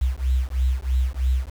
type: beating tone pair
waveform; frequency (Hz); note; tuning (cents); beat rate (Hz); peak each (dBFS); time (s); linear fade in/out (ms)
sine; 62.6 / 65.7; B1 / C2; +24 / +8; 3.1; -22; 0.01-1.5; 10
effects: 7-bit